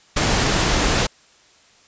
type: noise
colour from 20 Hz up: pink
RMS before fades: -18 dBFS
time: 0.16-1.07 s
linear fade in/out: 10 ms
effects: white hiss -53 dBFS RMS until 1.87 s + resampled to 16000 Hz